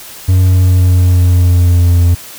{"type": "tone with pitch glide", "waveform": "triangle", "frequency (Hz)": [92.5, 86.81], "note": ["F#2", "F2"], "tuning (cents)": [0, -10], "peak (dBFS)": -3, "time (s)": [0.28, 2.15], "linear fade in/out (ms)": 10, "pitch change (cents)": -110, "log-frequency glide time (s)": [0.39, 1.99], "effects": ["white hiss -31 dBFS RMS until 2.38 s"]}